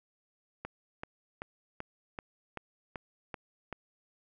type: click train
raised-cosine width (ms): 0.5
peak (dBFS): -23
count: 9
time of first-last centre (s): 0.65-3.727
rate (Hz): 2.6
effects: none